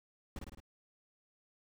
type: noise with echo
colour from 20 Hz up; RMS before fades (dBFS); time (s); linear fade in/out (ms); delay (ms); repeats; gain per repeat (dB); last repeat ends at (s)
brown; -41; 0.36-0.39; 2; 53; 4; -3; 0.602
effects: none